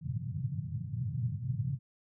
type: band-pass noise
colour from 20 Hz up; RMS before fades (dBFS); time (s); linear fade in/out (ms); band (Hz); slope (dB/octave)
white; -35; 0.01-1.79; 50; 100 to 150; 48
effects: none